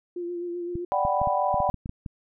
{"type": "tone with vibrato", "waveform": "sine", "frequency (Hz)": 348.8, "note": "F4", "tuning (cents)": -2, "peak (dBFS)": -29, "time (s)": [0.16, 0.85], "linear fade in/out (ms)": 5, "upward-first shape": "sine", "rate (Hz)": 7.8, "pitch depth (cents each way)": 27}
{"type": "clicks", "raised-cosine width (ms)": 5, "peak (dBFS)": -21, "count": 11, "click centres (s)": [0.755, 1.051, 1.216, 1.273, 1.543, 1.603, 1.693, 1.743, 1.859, 1.894, 2.062]}
{"type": "chord", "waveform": "sine", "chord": "G major seventh", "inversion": "second", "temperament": "equal", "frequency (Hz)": [587.3, 740, 784, 987.8], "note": ["D5", "F#5", "G5", "B5"], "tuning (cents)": [0, 0, 0, 0], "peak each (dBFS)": -27, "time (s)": [0.92, 1.7], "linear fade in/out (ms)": 0}
{"effects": []}